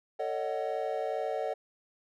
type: chord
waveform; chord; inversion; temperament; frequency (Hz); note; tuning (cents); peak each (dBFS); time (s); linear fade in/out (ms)
triangle; D# half-diminished seventh; second; just; 448 / 560 / 622.3 / 746.7; A4 / C#5 / D#5 / F#5; +31 / +18 / 0 / +16; -34; 0.19-1.54; 10
effects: none